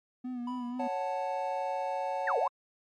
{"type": "tone with vibrato", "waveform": "triangle", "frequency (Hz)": 246.9, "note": "B3", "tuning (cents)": 0, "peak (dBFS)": -32, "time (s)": [0.24, 0.88], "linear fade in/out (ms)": 10, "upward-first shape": "sine", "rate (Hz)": 4.1, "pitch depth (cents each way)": 48}
{"type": "tone with exponential decay", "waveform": "triangle", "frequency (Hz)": 987.8, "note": "B5", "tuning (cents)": 0, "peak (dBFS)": -34, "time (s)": [0.47, 1.35], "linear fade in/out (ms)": 5, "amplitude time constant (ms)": 190}
{"type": "chord", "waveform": "triangle", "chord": "F# minor", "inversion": "second", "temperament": "equal", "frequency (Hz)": [554.4, 740, 880], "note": ["C#5", "F#5", "A5"], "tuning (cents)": [0, 0, 0], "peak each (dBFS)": -33, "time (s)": [0.79, 2.48], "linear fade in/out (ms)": 10}
{"type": "exponential two-way sweep", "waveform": "sine", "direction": "down then up", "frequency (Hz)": [1975.5, 440, 1123], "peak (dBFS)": -27, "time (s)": [2.27, 2.48], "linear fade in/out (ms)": 5, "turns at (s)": 2.38}
{"effects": ["MP3 48 kbps"]}